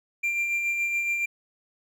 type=tone with tremolo; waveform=triangle; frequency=2376 Hz; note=D7; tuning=20 cents sharp; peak=-21 dBFS; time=0.23-1.26 s; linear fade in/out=10 ms; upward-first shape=sine; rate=7.1 Hz; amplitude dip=35%; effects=none